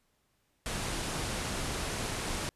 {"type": "low-pass noise", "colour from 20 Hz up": "pink", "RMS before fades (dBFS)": -35, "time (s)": [0.66, 2.49], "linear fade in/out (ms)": 0, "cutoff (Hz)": 11000, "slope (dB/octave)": 48, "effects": ["pink hiss -74 dBFS RMS until 2.55 s", "resampled to 32000 Hz"]}